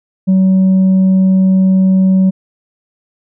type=tone with tanh clipping; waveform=sine; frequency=188.9 Hz; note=F#3; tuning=36 cents sharp; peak=-7 dBFS; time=0.27-2.31 s; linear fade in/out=20 ms; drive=2 dB; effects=none